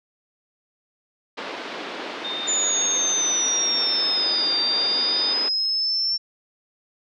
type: band-pass noise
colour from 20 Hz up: pink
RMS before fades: -33 dBFS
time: 1.37-5.49 s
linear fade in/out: 10 ms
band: 280 to 4200 Hz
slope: 24 dB/octave
type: tone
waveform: sine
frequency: 3640 Hz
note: A#7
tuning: 42 cents flat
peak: -27 dBFS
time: 2.24-5.34 s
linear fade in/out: 10 ms
type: exponential two-way sweep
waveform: sine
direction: down then up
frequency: 7040 to 4695 to 5420 Hz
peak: -20 dBFS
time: 2.47-6.18 s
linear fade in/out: 20 ms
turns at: 4.61 s
effects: none